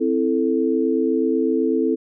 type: chord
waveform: sine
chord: A minor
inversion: first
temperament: equal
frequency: 261.6 / 329.6 / 440 Hz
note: C4 / E4 / A4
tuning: 0 / 0 / 0 cents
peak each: -21 dBFS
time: 0-1.96 s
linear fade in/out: 20 ms
effects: none